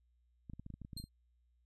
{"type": "clicks", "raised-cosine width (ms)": 5, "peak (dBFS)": -35, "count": 12, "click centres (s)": [0.498, 0.535, 0.596, 0.664, 0.703, 0.74, 0.817, 0.849, 0.932, 0.967, 1, 1.04]}
{"type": "tone with exponential decay", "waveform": "sawtooth", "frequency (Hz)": 4186, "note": "C8", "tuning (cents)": 0, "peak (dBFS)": -38, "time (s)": [0.97, 1.09], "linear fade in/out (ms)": 5, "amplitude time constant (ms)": 24}
{"effects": ["added 60 Hz sine -70 dBFS peak until 1.65 s", "resampled to 32000 Hz"]}